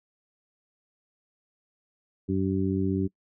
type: harmonic tone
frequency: 95.6 Hz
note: G2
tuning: 43 cents flat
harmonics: 1 / 2 / 3 / 4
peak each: -30 / -28 / -28 / -31 dBFS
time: 2.28-3.08 s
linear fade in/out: 20 ms
effects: noise-tail reverb RT60 0.1 s tail -24 dB re dry